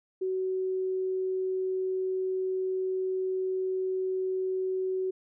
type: tone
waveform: sine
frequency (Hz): 375.1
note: F#4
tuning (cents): +24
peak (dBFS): -27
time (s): 0.21-5.11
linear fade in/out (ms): 10
effects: none